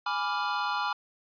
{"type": "chord", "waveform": "square", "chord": "G# diminished seventh", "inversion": "none", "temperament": "equal", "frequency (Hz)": [830.6, 987.8, 1174.7, 1396.9], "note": ["G#5", "B5", "D6", "F6"], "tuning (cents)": [0, 0, 0, 0], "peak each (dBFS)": -34, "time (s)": [0.06, 0.93], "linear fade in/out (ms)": 5, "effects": ["resampled to 11025 Hz"]}